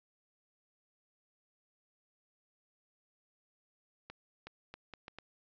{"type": "accelerating click train", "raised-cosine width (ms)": 0.3, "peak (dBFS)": -30, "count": 6, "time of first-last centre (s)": [4.1, 5.186], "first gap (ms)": 370, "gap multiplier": 0.73, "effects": ["resampled to 16000 Hz"]}